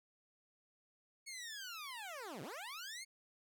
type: linear two-way sweep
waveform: 15% pulse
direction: down then up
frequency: 2218 to 119.5 to 2218 Hz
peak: -39 dBFS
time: 1.26-3.05 s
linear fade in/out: 20 ms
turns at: 2.42 s
effects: none